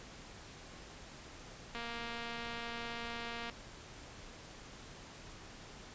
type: click train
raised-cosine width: 0.3 ms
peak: -27 dBFS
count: 410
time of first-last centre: 1.75-3.498 s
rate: 234 Hz
effects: pink hiss -52 dBFS RMS until 5.94 s + resampled to 16000 Hz